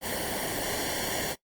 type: noise with comb filter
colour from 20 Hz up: pink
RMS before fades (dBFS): -31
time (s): 0.01-1.36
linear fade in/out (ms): 50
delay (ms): 0.79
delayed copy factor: -0.8
effects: noise-tail reverb RT60 0.1 s tail -18 dB re dry + Opus 32 kbps